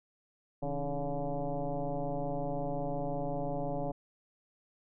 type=tone with frequency modulation; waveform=sine; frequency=277.2 Hz; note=C#4; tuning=in tune; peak=-31 dBFS; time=0.62-3.92 s; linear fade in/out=10 ms; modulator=145 Hz; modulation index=3.3; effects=none